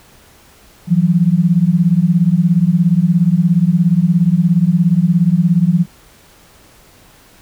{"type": "beating tone pair", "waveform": "sine", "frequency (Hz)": [164.7, 181.7], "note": ["E3", "F#3"], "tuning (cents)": [-1, -31], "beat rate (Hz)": 17, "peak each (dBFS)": -12, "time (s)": [0.87, 5.86], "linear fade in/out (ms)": 50, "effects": ["pink hiss -46 dBFS RMS until 7.41 s"]}